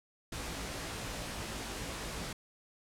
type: noise with comb filter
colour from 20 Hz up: pink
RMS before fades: -40 dBFS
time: 0.32-2.33 s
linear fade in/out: 5 ms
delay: 18 ms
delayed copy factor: +0.65
effects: low-pass 10000 Hz 12 dB/octave